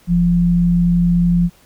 sine tone pair together, 43.38 / 173.5 Hz, F1 / F3, -11 / -11 cents, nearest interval 2 octaves, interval 2400 cents, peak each -21 / -11 dBFS, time 0.07-1.5 s, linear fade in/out 50 ms, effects pink hiss -51 dBFS RMS until 1.65 s

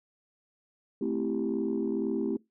sine chord, A minor seventh, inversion none, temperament equal, 220 / 261.6 / 329.6 / 392 Hz, A3 / C4 / E4 / G4, 0 / 0 / 0 / 0 cents, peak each -32 dBFS, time 1.01-2.37 s, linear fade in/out 5 ms, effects noise-tail reverb RT60 0.2 s tail -23 dB re dry + tanh soft clip ceiling -20 dBFS

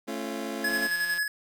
25% pulse chord, A augmented, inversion none, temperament just, 220 / 275 / 343.8 Hz, A3 / C#4 / E#4, 0 / -14 / -27 cents, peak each -32 / -32 / -33 dBFS, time 0.07-0.88 s, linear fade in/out 20 ms
square tone with tremolo, 1693 Hz, G#6, 33 cents sharp, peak -25 dBFS, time 0.64-1.28 s, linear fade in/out 5 ms, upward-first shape square, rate 11 Hz, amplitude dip 40%
click train, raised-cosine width 0.2 ms, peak -25 dBFS, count 86, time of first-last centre 0.69-1.179 s, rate 174 Hz
effects none

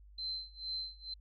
sine tone with tremolo, 4091 Hz, C8, 40 cents flat, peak -35 dBFS, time 0.18-1.14 s, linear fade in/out 5 ms, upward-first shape sine, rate 2.2 Hz, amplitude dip 95%, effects added 50 Hz sine -54 dBFS peak until 1.2 s + AAC 64 kbps

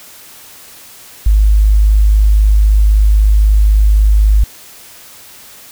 sine tone, 51.91 Hz, G#1, in tune, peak -5 dBFS, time 1.26-4.44 s, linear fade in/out 5 ms, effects white hiss -37 dBFS RMS until 5.71 s

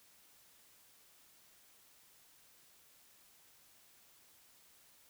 silence, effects white hiss -65 dBFS RMS until 5.09 s

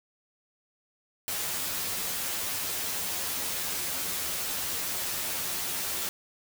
white noise with comb filter, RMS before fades -32 dBFS, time 1.28-6.09 s, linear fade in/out 0 ms, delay 11 ms, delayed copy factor +0.8, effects none

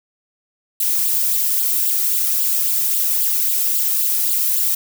violet noise with flanger, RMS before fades -18 dBFS, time 0.8-4.75 s, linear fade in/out 5 ms, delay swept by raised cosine 0.24 to 1.64 ms, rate 3.7 Hz, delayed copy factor +0.65, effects none

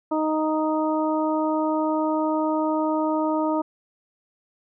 harmonic tone, 311.1 Hz, D#4, in tune, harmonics 1 / 2 / 3 / 4, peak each -23 / -26 / -27 / -32 dBFS, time 0.11-3.62 s, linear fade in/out 10 ms, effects none

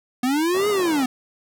square linear two-way sweep, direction up then down, 242.4 to 424.8 to 246.4 Hz, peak -19 dBFS, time 0.23-1.06 s, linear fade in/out 5 ms, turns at 0.69 s
pink band-pass noise, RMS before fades -34 dBFS, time 0.54-1.04 s, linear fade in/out 5 ms, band 270 to 1200 Hz, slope 12 dB/octave
effects none

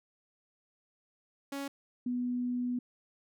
sawtooth / sine tone pair in turn, 278.3 / 246.4 Hz, C#4 / B3, +7 / -4 cents, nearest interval major second, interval 211 cents, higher first, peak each -32 / -30 dBFS, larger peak second, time 1.52-1.68 / 2.06-2.79 s, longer second, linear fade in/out 5 ms, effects none

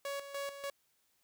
sawtooth tone with tremolo, 560 Hz, C#5, 18 cents sharp, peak -33 dBFS, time 0.05-0.7 s, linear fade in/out 2 ms, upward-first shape square, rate 3.4 Hz, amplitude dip 65%, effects white hiss -75 dBFS RMS until 1.23 s

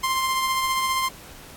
sawtooth tone with tremolo, 1050 Hz, C6, 6 cents sharp, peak -16 dBFS, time 0.03-1.09 s, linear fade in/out 10 ms, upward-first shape triangle, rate 15 Hz, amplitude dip 35%, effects pink hiss -44 dBFS RMS until 1.56 s + AAC 64 kbps

